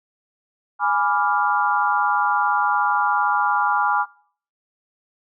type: chord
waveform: sine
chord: G# diminished seventh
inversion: none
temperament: equal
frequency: 830.6 / 987.8 / 1174.7 / 1396.9 Hz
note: G#5 / B5 / D6 / F6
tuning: 0 / 0 / 0 / 0 cents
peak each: -21 / -23 / -23 / -23 dBFS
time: 0.79-4.06 s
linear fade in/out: 50 ms
effects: noise-tail reverb RT60 0.5 s tail -21 dB re dry